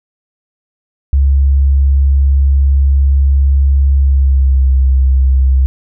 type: tone with pitch glide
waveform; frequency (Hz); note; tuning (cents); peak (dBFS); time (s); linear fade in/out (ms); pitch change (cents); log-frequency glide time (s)
sine; 68.7 to 65.86; C#2 to C2; -15 to +12; -6; 1.13-5.66; 0; -73; 3.97-4.69
effects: none